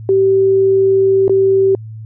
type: tone with dropouts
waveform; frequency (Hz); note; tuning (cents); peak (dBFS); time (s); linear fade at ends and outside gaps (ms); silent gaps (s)
sine; 386.7; G4; -24; -8; 0.09-1.75; 1; 1.28-1.295
effects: added 110 Hz sine -27 dBFS peak until 2.05 s